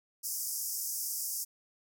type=band-pass noise; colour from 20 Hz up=white; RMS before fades=-36 dBFS; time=0.23-1.45 s; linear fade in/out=20 ms; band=5000 to 16000 Hz; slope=96 dB/octave; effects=none